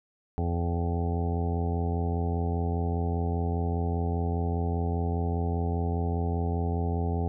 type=harmonic tone with a mistuned harmonic; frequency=85 Hz; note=F2; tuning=46 cents flat; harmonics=1 / 2 / 3 / 4 / 5 / 6 / 7 / 8 / 9 / 10; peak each=-27 / -33 / -36 / -42 / -36 / -47 / -47 / -44 / -38 / -47 dBFS; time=0.38-7.28 s; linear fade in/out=0 ms; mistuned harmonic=7; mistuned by=-48 cents; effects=none